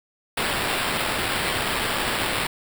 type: noise with sample-and-hold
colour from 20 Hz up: white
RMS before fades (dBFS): -25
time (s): 0.37-2.47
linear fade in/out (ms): 5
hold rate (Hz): 6300
effects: none